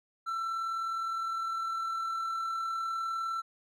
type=tone with amplitude modulation; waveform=triangle; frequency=1340 Hz; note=E6; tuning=28 cents sharp; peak=-28 dBFS; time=0.26-3.42 s; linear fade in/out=20 ms; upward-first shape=sine; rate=39.7 Hz; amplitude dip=30%; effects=none